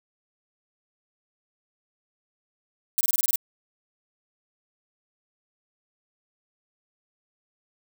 violet noise bursts, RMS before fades -23 dBFS, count 8, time 2.98-3.358 s, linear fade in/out 0 ms, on 28 ms, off 22 ms, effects none

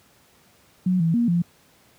sine tone with pitch steps, 183.2 / 164.6 / 236.7 / 172.5 Hz, F#3 / E3 / A#3 / F3, -17 / -2 / +27 / -21 cents, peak -17 dBFS, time 0.86-1.42 s, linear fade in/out 5 ms, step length 140 ms, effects pink hiss -57 dBFS RMS until 1.98 s + high-pass 80 Hz 12 dB/octave

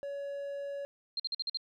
triangle tone, 563 Hz, C#5, 27 cents sharp, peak -34 dBFS, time 0.03-0.85 s, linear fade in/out 0 ms
sine tone bursts, 4186 Hz, C8, in tune, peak -31 dBFS, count 6, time 1.17-1.572 s, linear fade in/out 2 ms, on 27 ms, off 48 ms
effects none

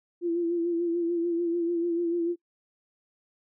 sine tone with vibrato, 341.2 Hz, F4, 40 cents flat, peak -24 dBFS, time 0.21-2.36 s, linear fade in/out 50 ms, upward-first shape sine, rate 6.8 Hz, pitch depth 41 cents each way, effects noise-tail reverb RT60 0.1 s tail -24 dB re dry

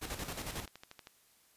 pink noise with tremolo, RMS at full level -39 dBFS, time 0.01-0.66 s, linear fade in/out 20 ms, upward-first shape square, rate 11 Hz, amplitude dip 55%
click train, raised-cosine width 0.2 ms, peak -31 dBFS, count 8, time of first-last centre 0.52-1.071 s, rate 12.7 Hz
effects white hiss -67 dBFS RMS until 1.56 s + resampled to 32000 Hz

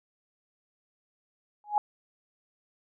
sine tone with exponential growth, 834 Hz, G#5, 7 cents sharp, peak -17 dBFS, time 1.64-1.78 s, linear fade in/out 1 ms, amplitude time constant 30 ms, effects none

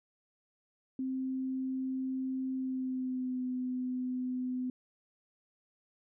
sine tone with pitch glide, 261.6 to 253.1 Hz, C4 to B3, 0 to +43 cents, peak -32 dBFS, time 0.99-4.7 s, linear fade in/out 2 ms, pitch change -57 cents, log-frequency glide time 2.54-3.44 s, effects none

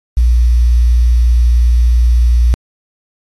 sine tone with quantisation, 59.4 Hz, A#1, 33 cents sharp, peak -6 dBFS, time 0.17-2.54 s, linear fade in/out 0 ms, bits 6, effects AAC 32 kbps

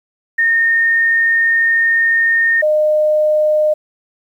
sine tone pair in turn, 1833 / 610.5 Hz, A#6 / D#5, -30 / -33 cents, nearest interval octave + perfect fifth, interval 1903 cents, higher first, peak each -10 dBFS, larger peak neither, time 0.38-2.62 / 2.62-3.74 s, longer first, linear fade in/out 10 ms, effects 8-bit

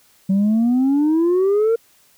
sine exponential sweep, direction up, 188.7 to 466.2 Hz, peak -11 dBFS, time 0.29-1.76 s, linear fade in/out 10 ms, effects tanh soft clip ceiling -12 dBFS + white hiss -55 dBFS RMS until 2.17 s

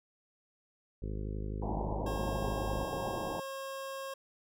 harmonic tone, 51.91 Hz, G#1, in tune, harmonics 1 / 2 / 3 / 4 / 5 / 6 / 7 / 8 / 9 / 10, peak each -37 / -41 / -46 / -46 / -51 / -50 / -49 / -49 / -55 / -56 dBFS, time 1.02-2.84 s, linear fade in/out 5 ms
white low-pass noise, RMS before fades -38 dBFS, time 1.62-3.4 s, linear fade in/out 2 ms, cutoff 970 Hz, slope 96 dB/octave
25% pulse tone, 540 Hz, C#5, 45 cents flat, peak -35 dBFS, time 2.06-4.14 s, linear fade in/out 5 ms
effects none

